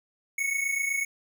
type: tone pair together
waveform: square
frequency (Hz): 2189 / 2217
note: C#7 / C#7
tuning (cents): -22 / 0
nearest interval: unison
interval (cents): 22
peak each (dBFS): -32 / -28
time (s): 0.38-1.05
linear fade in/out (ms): 5
effects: none